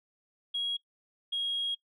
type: tone pair in turn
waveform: sine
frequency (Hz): 3300 / 3281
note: G#7 / G#7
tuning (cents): -12 / -22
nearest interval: unison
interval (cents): 10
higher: first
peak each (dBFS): -28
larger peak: neither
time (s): 0.54-0.77 / 1.32-1.75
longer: second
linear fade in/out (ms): 10
effects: noise-tail reverb RT60 0.1 s tail -22 dB re dry + tanh soft clip ceiling -25 dBFS